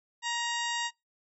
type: harmonic tone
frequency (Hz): 942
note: A#5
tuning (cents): +18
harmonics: 1 / 2 / 3 / 4 / 5 / 6 / 7 / 8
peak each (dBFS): -34 / -35 / -38 / -38 / -44 / -45 / -45 / -40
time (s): 0.22-0.91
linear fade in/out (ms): 50
effects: noise-tail reverb RT60 0.2 s tail -24 dB re dry